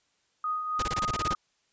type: tone with tremolo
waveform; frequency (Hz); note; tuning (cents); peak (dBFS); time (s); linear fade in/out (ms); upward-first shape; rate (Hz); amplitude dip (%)
sine; 1244.5; D#6; 0; -26; 0.44-1.35; 2; triangle; 3.8; 50
type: noise bursts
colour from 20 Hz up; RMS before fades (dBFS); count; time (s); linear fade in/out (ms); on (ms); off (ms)
pink; -31; 10; 0.79-1.338; 5; 35; 22
effects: white hiss -71 dBFS RMS until 1.72 s + resampled to 16000 Hz